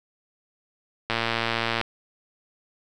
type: click train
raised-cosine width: 0.3 ms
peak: -8 dBFS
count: 83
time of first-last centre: 1.1-1.813 s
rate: 115 Hz
effects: none